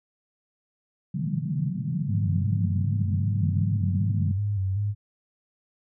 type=band-pass noise; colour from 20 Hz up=pink; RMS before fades=-28 dBFS; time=1.14-4.32 s; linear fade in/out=10 ms; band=130 to 200 Hz; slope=48 dB/octave
type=tone with vibrato; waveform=sine; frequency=99.2 Hz; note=G2; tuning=21 cents sharp; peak=-23 dBFS; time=2.07-4.95 s; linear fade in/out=50 ms; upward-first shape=square; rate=2.6 Hz; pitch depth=65 cents each way
effects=none